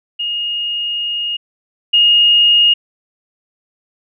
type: tone pair in turn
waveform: sine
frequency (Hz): 2855 / 2855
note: F7 / F7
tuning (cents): +37 / +37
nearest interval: unison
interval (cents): 0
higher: neither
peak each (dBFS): -17 / -7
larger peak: second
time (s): 0.19-1.37 / 1.93-2.74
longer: first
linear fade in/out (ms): 10
effects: none